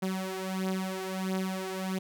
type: beating tone pair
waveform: sawtooth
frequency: 188.1 / 189.6 Hz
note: F#3 / F#3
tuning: +29 / +43 cents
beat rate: 1.5 Hz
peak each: -29 / -31 dBFS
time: 0.02-1.99 s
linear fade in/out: 10 ms
effects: none